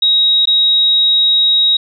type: tone with dropouts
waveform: sine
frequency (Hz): 3800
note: A#7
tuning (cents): +33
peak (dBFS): -8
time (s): 0.02-1.77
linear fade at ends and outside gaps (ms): 5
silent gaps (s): 0.456-0.472
effects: none